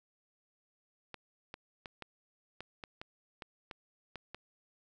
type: clicks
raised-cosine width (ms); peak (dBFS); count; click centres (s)
0.3; -27; 11; 1.143 / 1.541 / 1.858 / 2.023 / 2.606 / 2.838 / 3.015 / 3.422 / 3.712 / 4.157 / 4.346
effects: none